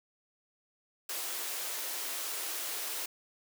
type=high-pass noise; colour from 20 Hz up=white; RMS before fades=-37 dBFS; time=1.09-3.06 s; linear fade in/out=5 ms; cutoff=310 Hz; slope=48 dB/octave; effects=none